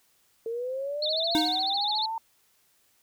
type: linear sweep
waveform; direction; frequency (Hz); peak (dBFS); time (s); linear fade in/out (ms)
sine; up; 448 to 913; -29; 0.46-2.18; 2
type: tone with vibrato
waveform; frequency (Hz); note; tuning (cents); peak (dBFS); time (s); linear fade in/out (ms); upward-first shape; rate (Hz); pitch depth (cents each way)
sine; 3951; B7; 0; -26; 1.02-2.06; 5; sine; 14; 200
type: tone with exponential decay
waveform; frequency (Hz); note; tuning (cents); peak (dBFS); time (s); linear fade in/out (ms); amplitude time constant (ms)
square; 311.1; D#4; 0; -21; 1.35-1.8; 0; 97
effects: white hiss -66 dBFS RMS until 3.02 s